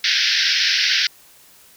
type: band-pass noise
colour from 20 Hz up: white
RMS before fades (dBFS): -18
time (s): 0.04-1.07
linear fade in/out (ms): 2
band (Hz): 1500 to 5600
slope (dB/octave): 96
effects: white hiss -49 dBFS RMS until 1.76 s